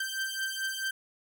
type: beating tone pair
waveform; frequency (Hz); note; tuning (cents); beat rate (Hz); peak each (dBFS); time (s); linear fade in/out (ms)
sawtooth; 1561 / 1565.6; G6 / G6; -8 / -3; 4.6; -31; 0-0.91; 5
effects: none